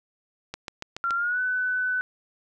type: click train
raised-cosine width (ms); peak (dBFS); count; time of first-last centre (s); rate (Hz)
0.2; -16; 5; 0.54-1.107; 7.05
type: tone with pitch glide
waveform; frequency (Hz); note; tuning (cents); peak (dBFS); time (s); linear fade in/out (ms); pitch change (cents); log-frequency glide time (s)
sine; 1377 to 1501.6; F6 to F#6; -25 to +25; -23; 1.04-2.01; 0; +150; 1.15-1.4
effects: none